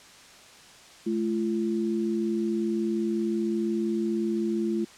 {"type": "tone pair together", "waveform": "sine", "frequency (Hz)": [216.1, 341.7], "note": ["A3", "F4"], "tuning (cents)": [-31, -38], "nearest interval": "minor sixth", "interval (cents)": 793, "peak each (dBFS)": -27, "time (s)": [1.06, 4.85], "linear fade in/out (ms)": 10, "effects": ["white hiss -50 dBFS RMS until 4.97 s", "low-pass 7000 Hz 12 dB/octave"]}